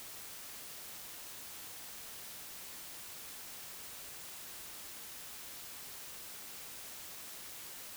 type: silence
effects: white hiss -48 dBFS RMS until 7.96 s